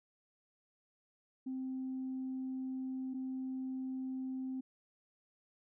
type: tone pair in turn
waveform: sine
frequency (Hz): 260.9 / 260.9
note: C4 / C4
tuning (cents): -5 / -5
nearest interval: unison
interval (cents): 0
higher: neither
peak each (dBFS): -36 / -36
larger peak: neither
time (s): 1.46-3.14 / 3.14-4.61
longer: first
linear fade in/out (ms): 10
effects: tanh soft clip ceiling -33 dBFS